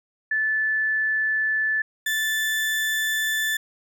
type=tone pair in turn; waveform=sine / 35% pulse; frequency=1745 / 1754.7 Hz; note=A6 / A6; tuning=-15 / -5 cents; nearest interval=unison; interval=10 cents; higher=second; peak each=-20 dBFS; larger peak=neither; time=0.31-1.82 / 2.06-3.57 s; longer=neither; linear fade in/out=5 ms; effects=none